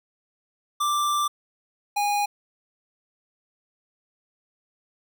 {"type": "tone pair in turn", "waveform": "square", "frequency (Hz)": [1178, 820.8], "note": ["D6", "G#5"], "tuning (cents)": [5, -21], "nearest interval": "tritone", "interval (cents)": 626, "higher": "first", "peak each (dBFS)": -22, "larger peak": "neither", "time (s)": [[0.8, 1.28], [1.96, 2.26]], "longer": "first", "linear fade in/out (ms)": 10, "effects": []}